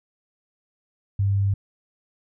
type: tone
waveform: sine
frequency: 99.1 Hz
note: G2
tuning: 19 cents sharp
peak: -18 dBFS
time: 1.19-1.54 s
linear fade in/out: 5 ms
effects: none